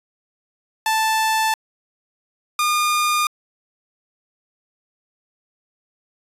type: tone pair in turn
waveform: sawtooth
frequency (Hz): 880 / 1214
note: A5 / D#6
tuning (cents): 0 / -43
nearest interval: tritone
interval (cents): 557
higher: second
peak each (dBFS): -13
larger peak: neither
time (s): 0.86-1.54 / 2.59-3.27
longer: neither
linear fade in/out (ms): 2
effects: resampled to 32000 Hz